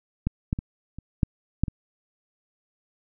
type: clicks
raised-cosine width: 5 ms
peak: -11 / -11 / -17 / -25 / -7 / -8 / -18 dBFS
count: 7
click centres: 0.27 / 0.529 / 0.589 / 0.986 / 1.232 / 1.636 / 1.682 s
effects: none